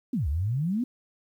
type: exponential two-way sweep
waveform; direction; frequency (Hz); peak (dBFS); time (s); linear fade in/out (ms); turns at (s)
sine; down then up; 285.3 to 67 to 259.6; -24; 0.13-0.84; 5; 0.28
effects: 10-bit